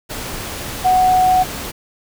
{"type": "tone in noise", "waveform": "sine", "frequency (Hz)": 740, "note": "F#5", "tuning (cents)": 0, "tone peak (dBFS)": -10, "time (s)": [0.84, 1.44], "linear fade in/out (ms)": 20, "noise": "pink", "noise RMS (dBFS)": -27, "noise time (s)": [0.09, 1.72], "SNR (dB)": 14, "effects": []}